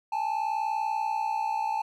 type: tone pair together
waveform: triangle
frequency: 819.6 / 880 Hz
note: G#5 / A5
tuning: -23 / 0 cents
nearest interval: minor second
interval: 123 cents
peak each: -29 / -26 dBFS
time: 0.12-1.82 s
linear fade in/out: 5 ms
effects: none